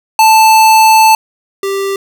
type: tone pair in turn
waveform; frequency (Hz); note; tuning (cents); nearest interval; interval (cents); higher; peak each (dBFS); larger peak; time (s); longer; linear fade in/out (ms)
square; 880 / 392.7; A5 / G4; 0 / +3; octave + major second; 1397; first; -4 / -14; first; 0.19-1.15 / 1.63-1.96; first; 2
effects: none